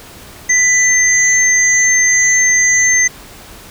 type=tone pair together; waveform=sine; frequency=1987 / 6299 Hz; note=B6 / G8; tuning=+10 / +7 cents; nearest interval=octave + minor sixth; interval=1997 cents; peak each=-11 dBFS; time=0.49-3.08 s; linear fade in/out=10 ms; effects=pink hiss -36 dBFS RMS until 3.7 s